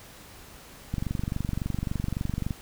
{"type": "click train", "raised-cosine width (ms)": 5, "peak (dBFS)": -16, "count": 38, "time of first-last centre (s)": [0.94, 2.508], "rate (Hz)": 23.6, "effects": ["pink hiss -48 dBFS RMS until 2.61 s"]}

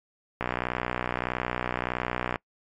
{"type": "click train", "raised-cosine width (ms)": 0.5, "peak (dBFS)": -12, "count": 121, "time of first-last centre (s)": [0.41, 2.358], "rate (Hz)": 61.6, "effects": ["noise-tail reverb RT60 0.1 s tail -24 dB re dry", "MP3 64 kbps"]}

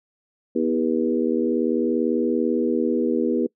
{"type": "harmonic tone with a mistuned harmonic", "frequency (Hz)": 80.4, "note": "E2", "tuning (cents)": -43, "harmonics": [3, 4, 5, 6], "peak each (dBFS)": [-23, -24, -25, -26], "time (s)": [0.55, 3.47], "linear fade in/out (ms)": 10, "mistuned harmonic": 3, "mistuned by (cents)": 19, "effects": ["noise-tail reverb RT60 0.1 s tail -24 dB re dry"]}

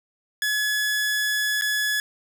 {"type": "tone with dropouts", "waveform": "sawtooth", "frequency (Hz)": 1700, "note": "G#6", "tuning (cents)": 40, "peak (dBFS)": -18, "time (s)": [0.42, 2], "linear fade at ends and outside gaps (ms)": 1, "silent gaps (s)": [1.612, 1.62], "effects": []}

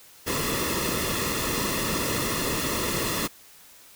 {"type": "noise with comb filter", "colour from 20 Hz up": "pink", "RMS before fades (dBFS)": -27, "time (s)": [0.26, 3.28], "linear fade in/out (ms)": 20, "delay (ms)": 1.3, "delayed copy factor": -0.7, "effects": ["white hiss -51 dBFS RMS until 3.95 s"]}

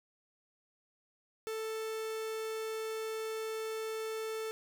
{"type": "tone", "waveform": "45% pulse", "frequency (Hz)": 441.3, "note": "A4", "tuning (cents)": 5, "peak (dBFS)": -36, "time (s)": [1.47, 4.51], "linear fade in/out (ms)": 0, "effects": []}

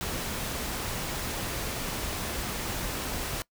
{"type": "noise", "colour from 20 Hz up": "pink", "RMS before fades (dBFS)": -33, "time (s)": [0.01, 3.42], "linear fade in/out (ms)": 0, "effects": ["noise-tail reverb RT60 0.1 s tail -22 dB re dry"]}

